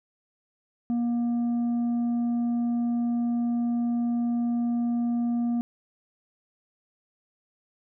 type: tone with tanh clipping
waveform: sine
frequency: 237.5 Hz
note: A#3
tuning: 33 cents sharp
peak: -24 dBFS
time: 0.9-5.61 s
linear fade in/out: 0 ms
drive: 4 dB
effects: none